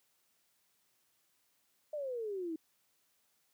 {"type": "exponential sweep", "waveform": "sine", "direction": "down", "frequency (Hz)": [617, 311.1], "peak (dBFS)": -36, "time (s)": [1.93, 2.56], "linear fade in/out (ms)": 5, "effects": ["white hiss -75 dBFS RMS until 3.53 s", "high-pass 80 Hz 12 dB/octave"]}